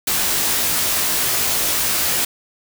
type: noise with comb filter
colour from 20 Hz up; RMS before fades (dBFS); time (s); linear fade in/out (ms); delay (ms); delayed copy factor
white; -19; 0.07-2.25; 5; 18; -0.9
effects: none